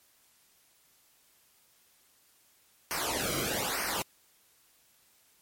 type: noise with flanger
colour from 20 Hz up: pink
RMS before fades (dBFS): -32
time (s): 2.91-4.02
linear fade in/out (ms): 0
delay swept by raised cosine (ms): 0.27 to 1.14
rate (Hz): 1.1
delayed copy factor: -0.9
effects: white hiss -65 dBFS RMS until 5.41 s + MP3 64 kbps